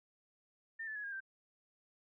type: tone with pitch steps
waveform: sine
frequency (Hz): 1805 / 1742.5 / 1682.2 / 1623.9 / 1567.7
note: A6 / A6 / G#6 / G#6 / G6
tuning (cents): +44 / -17 / +22 / -39 / 0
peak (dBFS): -40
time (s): 0.79-1.205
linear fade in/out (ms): 10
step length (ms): 83
effects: none